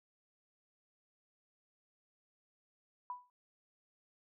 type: tone with exponential decay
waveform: sine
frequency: 988 Hz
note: B5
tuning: in tune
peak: -36 dBFS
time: 3.1-3.3 s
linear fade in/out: 1 ms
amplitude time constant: 43 ms
effects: none